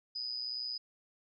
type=tone with amplitude modulation; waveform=sine; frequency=4978 Hz; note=D#8; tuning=in tune; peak=-33 dBFS; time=0.15-0.78 s; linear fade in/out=10 ms; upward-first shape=sine; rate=122 Hz; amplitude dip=60%; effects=none